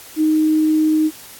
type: tone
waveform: sine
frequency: 311.1 Hz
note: D#4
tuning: in tune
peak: -12 dBFS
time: 0.16-1.11 s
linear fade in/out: 50 ms
effects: white hiss -39 dBFS RMS until 1.39 s + AAC 64 kbps